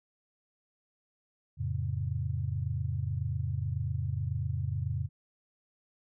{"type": "chord", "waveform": "sine", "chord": "F augmented", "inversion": "none", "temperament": "just", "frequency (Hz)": [87.31, 109.13, 136.42], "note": ["F2", "A2", "C#3"], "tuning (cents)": [0, -14, -27], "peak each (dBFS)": -34, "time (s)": [1.57, 5.09], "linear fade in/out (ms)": 50, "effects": []}